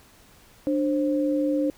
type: tone pair together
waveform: sine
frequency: 296 / 529.5 Hz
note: D4 / C5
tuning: +14 / +21 cents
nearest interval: minor seventh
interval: 1007 cents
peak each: -22 / -26 dBFS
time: 0.67-1.7 s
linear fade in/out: 0 ms
effects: pink hiss -54 dBFS RMS until 1.77 s